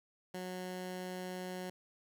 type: tone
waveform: 15% pulse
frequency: 183.1 Hz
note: F#3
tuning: 18 cents flat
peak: -34 dBFS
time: 0.34-1.7 s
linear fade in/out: 5 ms
effects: none